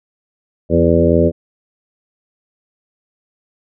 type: harmonic tone with a mistuned harmonic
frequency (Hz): 83.9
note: E2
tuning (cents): +31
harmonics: 1 / 2 / 3 / 4 / 5 / 6 / 7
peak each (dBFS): -17 / -17 / -17 / -17 / -17 / -17 / -17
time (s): 0.69-1.32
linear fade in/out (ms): 50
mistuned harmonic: 3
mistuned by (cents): -31
effects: none